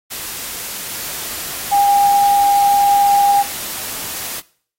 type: tone in noise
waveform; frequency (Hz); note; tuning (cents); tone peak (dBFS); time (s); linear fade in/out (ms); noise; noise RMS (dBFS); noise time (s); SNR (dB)
sine; 806; G5; +48; -10; 1.71-3.43; 20; white; -26; 0.1-4.41; +13
effects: noise-tail reverb RT60 0.5 s tail -20 dB re dry + AAC 48 kbps